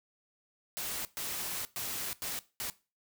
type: noise bursts at uneven times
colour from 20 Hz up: white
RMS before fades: -37 dBFS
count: 5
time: 0.77-1.05 / 1.17-1.65 / 1.76-2.13 / 2.22-2.39 / 2.6-2.7 s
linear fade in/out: 0 ms
effects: noise-tail reverb RT60 0.3 s tail -18 dB re dry

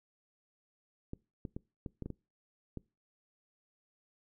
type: clicks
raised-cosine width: 3 ms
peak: -27 dBFS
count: 8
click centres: 1.134 / 1.452 / 1.565 / 1.862 / 2.023 / 2.06 / 2.103 / 2.773 s
effects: noise-tail reverb RT60 0.3 s tail -24 dB re dry

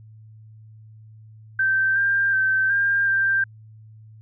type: tone with pitch steps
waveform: sine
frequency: 1556 / 1591 / 1548 / 1599 / 1578 Hz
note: G6 / G6 / G6 / G6 / G6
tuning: -13 / +25 / -22 / +34 / +11 cents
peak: -17 dBFS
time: 1.59-3.44 s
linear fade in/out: 5 ms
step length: 370 ms
effects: added 109 Hz sine -43 dBFS peak until 4.21 s

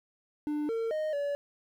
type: tone with pitch steps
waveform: triangle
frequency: 298 / 454.6 / 619 / 572 Hz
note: D4 / A#4 / D#5 / D5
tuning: +25 / -43 / -9 / -46 cents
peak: -27 dBFS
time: 0.47-1.35 s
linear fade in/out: 0 ms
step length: 220 ms
effects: 11-bit

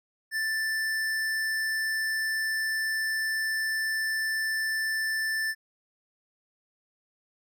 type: tone with hard clipping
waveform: sine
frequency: 1766 Hz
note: A6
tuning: 6 cents sharp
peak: -28 dBFS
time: 0.31-5.55 s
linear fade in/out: 50 ms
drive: 15 dB
effects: none

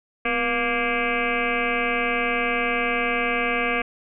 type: tone with frequency modulation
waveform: sine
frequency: 1400 Hz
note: F6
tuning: 4 cents sharp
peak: -20 dBFS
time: 0.25-3.82 s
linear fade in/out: 5 ms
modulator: 230 Hz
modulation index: 5.2
effects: none

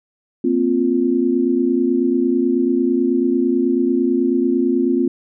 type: chord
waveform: sine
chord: Bb suspended second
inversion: none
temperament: just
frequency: 233.1 / 262.2 / 349.6 Hz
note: Bb3 / C4 / F4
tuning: 0 / +4 / +2 cents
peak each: -21 / -17 / -18 dBFS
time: 0.44-5.08 s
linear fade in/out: 5 ms
effects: none

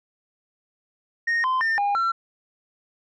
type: tone with pitch steps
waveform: sine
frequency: 1855 / 1033 / 1804 / 811 / 1353 Hz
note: A#6 / C6 / A6 / G#5 / E6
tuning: -9 / -22 / +43 / -41 / +45 cents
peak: -17 dBFS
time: 1.27-2.12 s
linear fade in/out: 10 ms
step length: 170 ms
effects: tanh soft clip ceiling -19 dBFS

